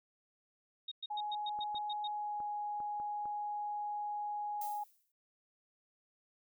sine tone bursts, 3729 Hz, A#7, in tune, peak -39 dBFS, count 9, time 0.88-2.075 s, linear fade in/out 5 ms, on 35 ms, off 110 ms
sine tone with pitch glide, 837 to 831.7 Hz, G#5 to G#5, +13 to +2 cents, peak -36 dBFS, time 1.1-4.84 s, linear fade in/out 10 ms, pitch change -11 cents, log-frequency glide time 2.14-2.42 s
clicks, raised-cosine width 1 ms, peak -39 dBFS, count 6, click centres 1.589 / 1.746 / 2.403 / 2.803 / 3 / 3.256 s
violet noise with exponential decay, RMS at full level -44 dBFS, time 4.61-5.12 s, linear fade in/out 5 ms, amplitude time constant 110 ms
effects none

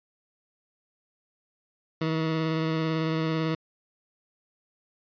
20% pulse tone with vibrato, 160 Hz, D#3, 49 cents sharp, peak -20 dBFS, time 2.01-3.55 s, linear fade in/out 5 ms, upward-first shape sine, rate 18 Hz, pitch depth 17 cents each way, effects resampled to 11025 Hz

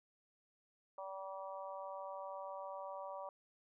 harmonic tone, 192.4 Hz, G3, 32 cents flat, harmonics 3 / 4 / 5 / 6, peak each -47 / -51 / -49 / -52 dBFS, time 0.98-3.29 s, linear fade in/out 2 ms, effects none

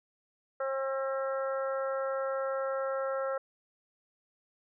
harmonic tone, 268.5 Hz, C4, 45 cents sharp, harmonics 2 / 3 / 4 / 5 / 6 / 7, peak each -31 / -44 / -44 / -37 / -47 / -50 dBFS, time 0.6-3.38 s, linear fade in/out 5 ms, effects none

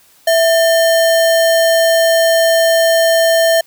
sine tone with sample-and-hold, 659.3 Hz, E5, in tune, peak -8 dBFS, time 0.27-3.61 s, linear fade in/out 5 ms, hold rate 2450 Hz, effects white hiss -49 dBFS RMS until 3.66 s

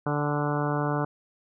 harmonic tone with a mistuned harmonic, 146.5 Hz, D3, 4 cents flat, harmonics 1 / 2 / 3 / 4 / 5 / 6 / 7 / 8 / 9 / 10, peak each -28 / -31 / -33 / -34 / -35 / -36 / -36 / -37 / -38 / -38 dBFS, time 0.06-1.05 s, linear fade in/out 5 ms, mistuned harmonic 5, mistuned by +25 cents, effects none

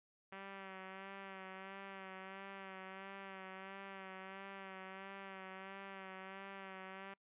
5% pulse tone with vibrato, 192.4 Hz, G3, 32 cents flat, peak -37 dBFS, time 0.32-7.14 s, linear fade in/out 5 ms, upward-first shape sine, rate 1.5 Hz, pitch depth 33 cents each way, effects noise-tail reverb RT60 0.1 s tail -25 dB re dry + resampled to 8000 Hz

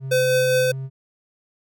triangle tone, 133.4 Hz, C3, 34 cents sharp, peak -25 dBFS, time 0-0.9 s, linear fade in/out 50 ms
square tone with tremolo, 510 Hz, C5, 44 cents flat, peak -16 dBFS, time 0.11-0.72 s, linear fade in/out 10 ms, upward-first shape triangle, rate 4.9 Hz, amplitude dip 25%
effects none

